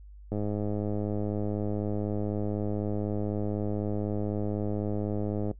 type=click train; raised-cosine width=2 ms; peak=-19 dBFS; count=541; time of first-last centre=0.32-5.512 s; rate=104 Hz; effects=noise-tail reverb RT60 0.1 s tail -18 dB re dry + added 50 Hz sine -45 dBFS peak until 5.59 s